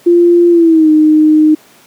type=tone with pitch glide; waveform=sine; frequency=346.1 to 308.3 Hz; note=F4 to D#4; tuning=-16 to -16 cents; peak=-3 dBFS; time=0.06-1.55 s; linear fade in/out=10 ms; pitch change=-200 cents; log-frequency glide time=0.5-0.9 s; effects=pink hiss -43 dBFS RMS until 1.86 s + high-pass 200 Hz 12 dB/octave